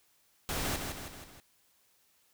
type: noise with echo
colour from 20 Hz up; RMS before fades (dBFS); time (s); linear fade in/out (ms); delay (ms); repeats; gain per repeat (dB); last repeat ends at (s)
pink; -34; 0.49-0.76; 0; 160; 4; -5; 1.4
effects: white hiss -69 dBFS RMS until 2.33 s